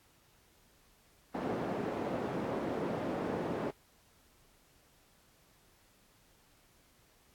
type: band-pass noise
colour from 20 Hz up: white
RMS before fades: -36 dBFS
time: 1.34-3.71 s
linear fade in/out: 10 ms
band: 160 to 520 Hz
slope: 12 dB/octave
effects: pink hiss -66 dBFS RMS until 7.34 s + AAC 64 kbps